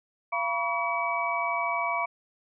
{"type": "tone cluster", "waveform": "sine", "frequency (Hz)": [686, 966, 1133, 2281], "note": ["F5", "B5", "C#6", "C#7"], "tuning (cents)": [-31, -39, 37, 49], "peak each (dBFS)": -31, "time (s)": [0.32, 2.06], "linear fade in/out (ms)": 10, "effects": []}